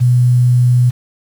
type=tone with quantisation; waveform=sine; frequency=123.47 Hz; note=B2; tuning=in tune; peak=-7 dBFS; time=0-0.91 s; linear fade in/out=20 ms; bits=6; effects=none